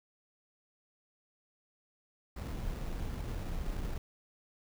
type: noise with sample-and-hold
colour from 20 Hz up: brown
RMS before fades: -37 dBFS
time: 2.36-3.98 s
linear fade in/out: 5 ms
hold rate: 3150 Hz
effects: none